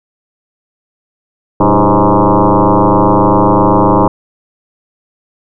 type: tone with frequency modulation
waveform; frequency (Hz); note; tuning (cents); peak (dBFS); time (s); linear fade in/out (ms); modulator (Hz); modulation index
sine; 322.8; E4; -36; -5; 1.6-4.08; 5; 103; 7.3
effects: none